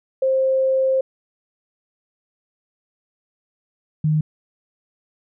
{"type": "tone pair in turn", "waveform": "sine", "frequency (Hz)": [528, 154.1], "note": ["C5", "D#3"], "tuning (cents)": [16, -16], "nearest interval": "octave + major sixth", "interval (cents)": 2132, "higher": "first", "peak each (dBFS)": -15, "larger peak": "neither", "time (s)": [[0.22, 1.01], [4.04, 4.21]], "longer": "first", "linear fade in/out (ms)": 5, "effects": []}